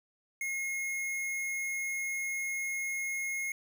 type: tone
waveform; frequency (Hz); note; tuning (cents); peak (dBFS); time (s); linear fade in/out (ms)
square; 2156; C#7; -49; -33; 0.41-3.52; 2
effects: none